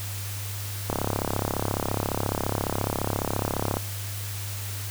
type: click train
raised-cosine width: 1 ms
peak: -11 dBFS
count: 100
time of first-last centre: 0.9-3.77 s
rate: 34.5 Hz
effects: added 100 Hz sine -32 dBFS peak until 4.9 s + white hiss -37 dBFS RMS until 4.9 s